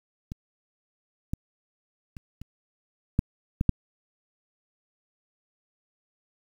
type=clicks; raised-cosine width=5 ms; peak=-22 / -16 / -29 / -28 / -8 / -11 / -6 dBFS; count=7; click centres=0.319 / 1.335 / 2.168 / 2.416 / 3.191 / 3.611 / 3.693 s; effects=8-bit